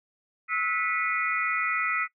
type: tone cluster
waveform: sine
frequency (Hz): 1296 / 1453 / 1973 / 2177 / 2450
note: E6 / F#6 / B6 / C#7 / D#7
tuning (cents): -30 / -32 / -2 / -32 / -27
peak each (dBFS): -29 / -37 / -29 / -34 / -31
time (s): 0.48-2.08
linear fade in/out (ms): 50
effects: noise-tail reverb RT60 0.1 s tail -19 dB re dry